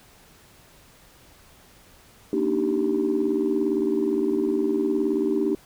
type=chord; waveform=sine; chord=Eb major seventh; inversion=second; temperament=just; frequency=233.3 / 291.7 / 311.1 / 388.9 Hz; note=Bb3 / D4 / Eb4 / G4; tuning=+2 / -12 / 0 / -14 cents; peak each=-28 / -26 / -25 / -23 dBFS; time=2.33-5.55 s; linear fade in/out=2 ms; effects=tanh soft clip ceiling -13 dBFS + pink hiss -53 dBFS RMS until 5.65 s

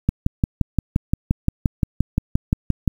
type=click train; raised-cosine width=5 ms; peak=-4 dBFS; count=17; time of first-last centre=0.09-2.877 s; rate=5.74 Hz; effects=7-bit

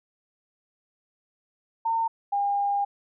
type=tone pair in turn; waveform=sine; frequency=909 / 806.3 Hz; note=A#5 / G5; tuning=-44 / +49 cents; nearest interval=major second; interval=207 cents; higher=first; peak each=-22 dBFS; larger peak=neither; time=1.85-2.08 / 2.32-2.85 s; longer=second; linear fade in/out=10 ms; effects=none

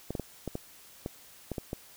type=clicks; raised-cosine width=2 ms; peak=-20 dBFS; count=9; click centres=0.106 / 0.152 / 0.197 / 0.477 / 0.554 / 1.061 / 1.517 / 1.582 / 1.731 s; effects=white hiss -54 dBFS RMS until 1.96 s

